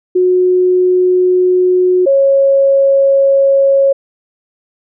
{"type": "tone pair in turn", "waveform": "sine", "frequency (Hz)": [364.9, 548.6], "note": ["F#4", "C#5"], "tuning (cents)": [-24, -18], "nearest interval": "perfect fifth", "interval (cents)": 706, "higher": "second", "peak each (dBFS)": [-7, -6], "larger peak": "second", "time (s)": [[0.15, 2.06], [2.06, 3.93]], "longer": "first", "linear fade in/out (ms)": 10, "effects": []}